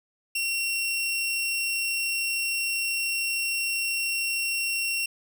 sawtooth tone, 2733 Hz, F7, 38 cents flat, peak -22 dBFS, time 0.35-5.06 s, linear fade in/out 5 ms, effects none

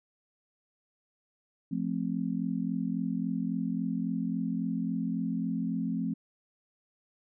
sine chord, F major, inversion none, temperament just, 174.61 / 218.3 / 261.9 Hz, F3 / A3 / C4, 0 / -13 / +2 cents, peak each -33 dBFS, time 1.71-6.14 s, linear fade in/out 10 ms, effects none

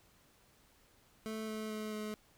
25% pulse tone with pitch steps, 219 / 217.1 / 215.2 / 213.4 Hz, A3 / A3 / A3 / G#3, -8 / -23 / -38 / +47 cents, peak -35 dBFS, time 1.26-2.14 s, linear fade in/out 0 ms, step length 220 ms, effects pink hiss -67 dBFS RMS until 2.37 s

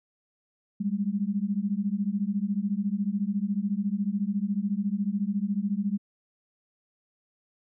sine beating tone pair, 195 / 209 Hz, G3 / G#3, -9 / +11 cents, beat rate 14 Hz, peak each -28 dBFS, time 0.8-5.98 s, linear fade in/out 10 ms, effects none

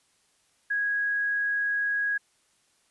sine tone, 1654 Hz, G#6, 8 cents flat, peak -24 dBFS, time 0.7-2.18 s, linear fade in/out 10 ms, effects white hiss -67 dBFS RMS until 2.9 s + resampled to 24000 Hz

